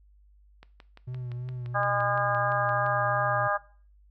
click train, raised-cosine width 0.3 ms, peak -31 dBFS, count 14, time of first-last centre 0.63-2.864 s, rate 5.82 Hz
triangle tone with vibrato, 124.2 Hz, B2, 10 cents sharp, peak -31 dBFS, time 1.07-3.48 s, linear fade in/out 10 ms, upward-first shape triangle, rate 2.9 Hz, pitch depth 49 cents each way
harmonic tone, 203.4 Hz, G#3, 36 cents flat, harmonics 3 / 4 / 5 / 6 / 7 / 8, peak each -30 / -30 / -35 / -29 / -40 / -30 dBFS, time 1.74-3.58 s, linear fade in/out 20 ms
effects noise-tail reverb RT60 0.4 s tail -18 dB re dry + added 50 Hz sine -55 dBFS peak until 4.1 s

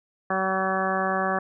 harmonic tone with a mistuned harmonic, 189.8 Hz, F#3, 44 cents sharp, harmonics 1 / 2 / 3 / 4 / 5 / 6 / 7 / 8 / 9, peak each -31 / -32 / -30 / -28 / -38 / -29 / -35 / -34 / -31 dBFS, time 0.3-1.39 s, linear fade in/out 5 ms, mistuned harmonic 5, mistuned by +19 cents, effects none

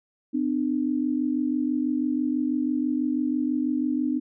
sine tone pair together, 253.9 / 300 Hz, B3 / D4, +48 / +37 cents, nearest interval minor third, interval 289 cents, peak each -25 dBFS, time 0.33-4.2 s, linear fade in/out 20 ms, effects none

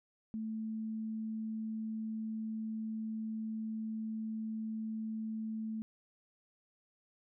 sine tone, 220 Hz, A3, in tune, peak -36 dBFS, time 0.34-5.82 s, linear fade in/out 0 ms, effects none

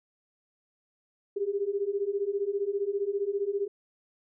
sine beating tone pair, 392 / 407 Hz, G4 / G#4, 0 / -35 cents, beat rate 15 Hz, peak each -31 / -29 dBFS, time 1.36-3.68 s, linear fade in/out 10 ms, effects none

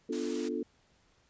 sine chord, B half-diminished seventh, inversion none, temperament equal, 246.9 / 293.7 / 349.2 / 440 Hz, B3 / D4 / F4 / A4, 0 / 0 / 0 / 0 cents, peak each -37 dBFS, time 0.09-0.63 s, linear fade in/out 5 ms
white high-pass noise, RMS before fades -44 dBFS, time 0.12-0.49 s, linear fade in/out 10 ms, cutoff 210 Hz, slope 48 dB/octave
effects pink hiss -68 dBFS RMS until 1.29 s + resampled to 16000 Hz

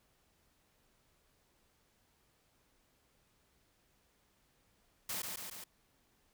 white noise with echo, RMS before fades -39 dBFS, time 5.09-5.22 s, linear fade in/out 5 ms, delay 140 ms, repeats 3, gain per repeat -3 dB, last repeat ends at 5.64 s, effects pink hiss -73 dBFS RMS until 6.33 s

